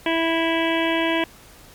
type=harmonic tone; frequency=329 Hz; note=E4; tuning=3 cents flat; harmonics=1 / 2 / 3 / 5 / 6 / 7 / 8 / 9 / 10; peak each=-22 / -25 / -27 / -29 / -30 / -30 / -31 / -32 / -32 dBFS; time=0.06-1.24 s; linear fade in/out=2 ms; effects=pink hiss -47 dBFS RMS until 1.74 s + MP3 96 kbps